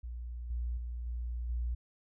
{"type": "tone with level steps", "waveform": "sine", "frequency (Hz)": 59.6, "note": "A#1", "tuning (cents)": 39, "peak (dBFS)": [-38, -32, -36, -34, -31], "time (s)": [0.03, 1.75], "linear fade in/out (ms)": 10, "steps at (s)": [0.5, 0.77, 1.06, 1.49], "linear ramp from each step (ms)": 5, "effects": []}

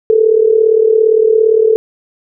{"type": "tone with amplitude modulation", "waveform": "sine", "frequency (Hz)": 440.9, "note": "A4", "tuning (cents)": 4, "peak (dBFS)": -3, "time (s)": [0.1, 1.76], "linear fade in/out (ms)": 0, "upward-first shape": "sine", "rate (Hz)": 37.5, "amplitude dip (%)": 75, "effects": []}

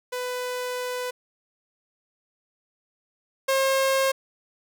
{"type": "tone pair in turn", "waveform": "sawtooth", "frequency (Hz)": [498.4, 536.3], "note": ["B4", "C5"], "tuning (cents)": [16, 43], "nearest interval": "minor second", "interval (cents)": 127, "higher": "second", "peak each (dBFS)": [-24, -16], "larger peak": "second", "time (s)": [[0.12, 1.11], [3.48, 4.12]], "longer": "first", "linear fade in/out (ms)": 10, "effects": []}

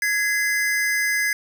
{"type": "tone pair together", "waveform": "square", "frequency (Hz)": [1670, 2051], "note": ["G#6", "C7"], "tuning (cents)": [9, -35], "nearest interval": "major third", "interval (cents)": 356, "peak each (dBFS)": -23, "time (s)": [0.02, 1.33], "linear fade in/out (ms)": 2, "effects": []}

